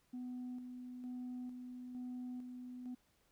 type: tone with tremolo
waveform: sine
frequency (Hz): 249.4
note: B3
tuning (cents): +17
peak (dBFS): -40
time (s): 0.13-2.95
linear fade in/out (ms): 10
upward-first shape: square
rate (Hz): 1.1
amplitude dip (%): 45
effects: tanh soft clip ceiling -40 dBFS + pink hiss -75 dBFS RMS until 3.31 s